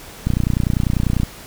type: click train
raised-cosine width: 5 ms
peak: -5 dBFS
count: 30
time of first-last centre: 0.27-1.233 s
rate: 30.1 Hz
effects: pink hiss -38 dBFS RMS until 1.46 s